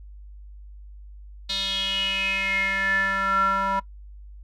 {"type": "tone with band-pass filter sweep", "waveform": "square", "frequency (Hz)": 194.7, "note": "G3", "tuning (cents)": -12, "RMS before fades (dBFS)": -24, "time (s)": [1.49, 3.8], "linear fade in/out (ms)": 10, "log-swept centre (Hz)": [3900, 1100], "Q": 8.4, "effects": ["noise-tail reverb RT60 0.1 s tail -21 dB re dry", "added 50 Hz sine -40 dBFS peak until 4.43 s"]}